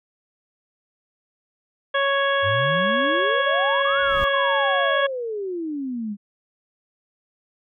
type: harmonic tone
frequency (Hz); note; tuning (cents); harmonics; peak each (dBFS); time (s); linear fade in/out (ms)
554.4; C#5; 0; 1 / 2 / 3 / 4 / 5 / 6; -22 / -24 / -23 / -35 / -35 / -29; 1.94-5.07; 10
type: exponential two-way sweep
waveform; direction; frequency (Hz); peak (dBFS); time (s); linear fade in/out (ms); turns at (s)
sine; up then down; 92.5 to 1480 to 198.2; -25; 2.42-6.17; 50; 4
type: noise with exponential growth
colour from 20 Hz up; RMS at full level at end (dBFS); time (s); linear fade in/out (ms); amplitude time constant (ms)
brown; -28; 3.78-4.24; 0; 100
effects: none